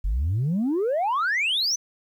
sine exponential sweep, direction up, 43.21 to 6200 Hz, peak -19 dBFS, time 0.04-1.76 s, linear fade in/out 10 ms, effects tanh soft clip ceiling -19 dBFS + 10-bit

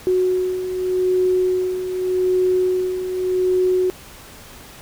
sine beating tone pair, 367.5 / 368.34 Hz, F#4 / F#4, -12 / -8 cents, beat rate 0.84 Hz, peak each -24 / -17 dBFS, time 0.07-3.9 s, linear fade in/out 0 ms, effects pink hiss -41 dBFS RMS until 4.81 s

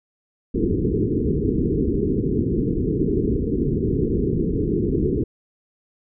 white low-pass noise, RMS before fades -21 dBFS, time 0.54-5.24 s, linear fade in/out 10 ms, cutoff 440 Hz, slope 96 dB/octave, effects none

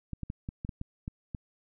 clicks, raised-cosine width 5 ms, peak -23 dBFS, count 9, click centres 0.133 / 0.233 / 0.301 / 0.489 / 0.649 / 0.692 / 0.814 / 1.079 / 1.348 s, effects none

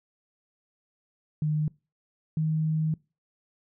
sine tone pair in turn, 152.6 / 156.98 Hz, D#3 / D#3, -33 / +16 cents, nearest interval unison, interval 49 cents, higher second, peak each -23 dBFS, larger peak neither, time 1.42-1.68 / 2.37-2.94 s, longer second, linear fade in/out 2 ms, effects noise-tail reverb RT60 0.3 s tail -24 dB re dry

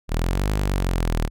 sawtooth exponential two-way sweep, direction up then down, 38 to 51.91 to 38 Hz, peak -16 dBFS, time 0.08-1.3 s, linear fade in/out 50 ms, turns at 0.51 s, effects none

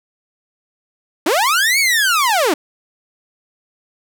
sawtooth linear two-way sweep, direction up then down, 269.7 to 2276 to 269.7 Hz, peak -9 dBFS, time 1.26-2.54 s, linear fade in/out 5 ms, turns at 1.79 s, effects none

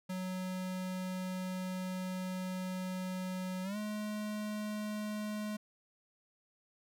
square tone with pitch glide, 185 to 211.3 Hz, F#3 to G#3, 0 to +30 cents, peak -37 dBFS, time 0.09-5.57 s, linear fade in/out 10 ms, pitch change +230 cents, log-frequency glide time 3.63-3.77 s, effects none

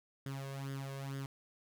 sawtooth tone with flanger, 136.7 Hz, C#3, 24 cents flat, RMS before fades -42 dBFS, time 0.26-1.26 s, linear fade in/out 2 ms, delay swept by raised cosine 0.59 to 1.89 ms, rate 2.2 Hz, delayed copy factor +0.7, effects none

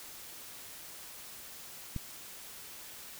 click, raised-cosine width 5 ms, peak -23 dBFS, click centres 1.963 s, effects white hiss -48 dBFS RMS until 3.19 s

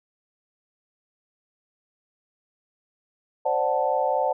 sine chord, D dominant seventh, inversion third, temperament equal, 523.3 / 587.3 / 740 / 880 Hz, C5 / D5 / F#5 / A5, 0 / 0 / 0 / 0 cents, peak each -26 dBFS, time 3.45-4.33 s, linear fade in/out 10 ms, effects none

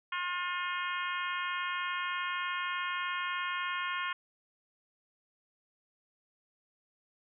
harmonic tone, 356.7 Hz, F4, 37 cents sharp, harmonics 3 / 4 / 5 / 6 / 7 / 8 / 9, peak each -36 / -38 / -40 / -42 / -43 / -44 / -45 dBFS, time 0.12-4.13 s, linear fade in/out 5 ms, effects none

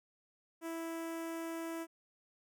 sawtooth tone with notch filter, 329.6 Hz, E4, in tune, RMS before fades -41 dBFS, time 0.61-1.87 s, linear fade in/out 50 ms, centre 4100 Hz, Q 1.1, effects none

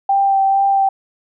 sine tone with vibrato, 784 Hz, G5, in tune, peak -11 dBFS, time 0.09-0.89 s, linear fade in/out 5 ms, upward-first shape sine, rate 2.2 Hz, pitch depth 14 cents each way, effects none

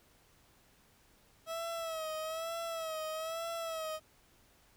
30% pulse tone with vibrato, 648 Hz, E5, 30 cents flat, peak -34 dBFS, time 1.46-4 s, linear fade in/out 50 ms, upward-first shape sine, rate 1.1 Hz, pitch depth 60 cents each way, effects pink hiss -66 dBFS RMS until 4.76 s

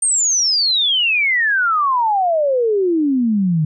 sine exponential sweep, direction down, 8870 to 149.7 Hz, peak -13 dBFS, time 0.02-3.65 s, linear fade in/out 5 ms, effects none

